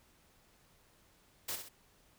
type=noise with echo; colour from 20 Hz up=white; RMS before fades=-38 dBFS; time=1.48-1.56 s; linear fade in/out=10 ms; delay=65 ms; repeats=2; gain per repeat=-7 dB; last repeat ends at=1.69 s; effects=pink hiss -67 dBFS RMS until 2.18 s